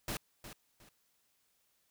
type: noise with echo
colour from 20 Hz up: pink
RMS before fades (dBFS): -38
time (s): 0.08-0.17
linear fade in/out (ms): 2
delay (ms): 360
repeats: 2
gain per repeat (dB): -11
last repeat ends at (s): 0.89
effects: white hiss -75 dBFS RMS until 1.9 s